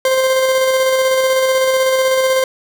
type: tone with tremolo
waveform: 40% pulse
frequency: 523.3 Hz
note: C5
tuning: in tune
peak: -10 dBFS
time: 0.05-2.44 s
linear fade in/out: 2 ms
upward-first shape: square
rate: 16 Hz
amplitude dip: 25%
effects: none